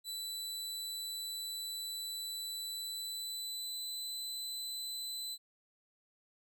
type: tone with pitch glide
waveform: sawtooth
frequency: 3980 to 4017 Hz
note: B7 to B7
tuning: +13 to +29 cents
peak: -36 dBFS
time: 0.04-5.38 s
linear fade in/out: 50 ms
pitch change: +16 cents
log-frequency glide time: 2.69-4.2 s
effects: none